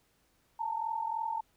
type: tone pair together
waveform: sine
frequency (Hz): 870 / 913.2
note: A5 / A#5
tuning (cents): -20 / -36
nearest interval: minor second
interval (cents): 84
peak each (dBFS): -36 / -33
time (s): 0.59-1.41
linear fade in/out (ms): 10
effects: pink hiss -71 dBFS RMS until 1.56 s